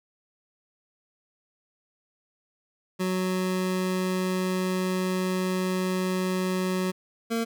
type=tone pair in turn; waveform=25% pulse; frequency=185 / 228.9 Hz; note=F#3 / A#3; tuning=0 / -31 cents; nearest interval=major third; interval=369 cents; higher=second; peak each=-21 dBFS; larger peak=neither; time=2.99-6.92 / 7.3-7.45 s; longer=first; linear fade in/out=20 ms; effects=none